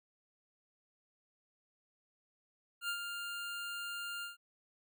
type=tone with ADSR envelope; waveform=25% pulse; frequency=1400 Hz; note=F6; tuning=4 cents sharp; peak=-30 dBFS; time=2.81-4.37 s; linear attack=77 ms; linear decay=81 ms; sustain=-6 dB; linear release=140 ms; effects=none